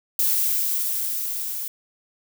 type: noise with level ramp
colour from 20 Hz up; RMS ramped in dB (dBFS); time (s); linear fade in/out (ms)
violet; -20 to -30; 0.19-1.68; 2
effects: none